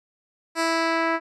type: tone with low-pass filter sweep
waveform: 10% pulse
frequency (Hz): 328.9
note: E4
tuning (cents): -4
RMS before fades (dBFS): -23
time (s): 0.55-1.2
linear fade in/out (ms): 50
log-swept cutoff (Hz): 9000 to 1900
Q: 1
effects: none